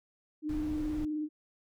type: tone with vibrato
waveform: sine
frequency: 304.1 Hz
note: D#4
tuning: 40 cents flat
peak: -31 dBFS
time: 0.42-1.29 s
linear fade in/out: 50 ms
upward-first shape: square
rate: 19 Hz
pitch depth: 21 cents each way
type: noise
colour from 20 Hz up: brown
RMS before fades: -40 dBFS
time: 0.49-1.05 s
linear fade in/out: 2 ms
effects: none